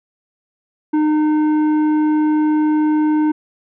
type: tone with tanh clipping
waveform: sine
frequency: 305.6 Hz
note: D#4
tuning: 31 cents flat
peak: -14 dBFS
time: 0.93-3.32 s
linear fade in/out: 10 ms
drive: 9 dB
effects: none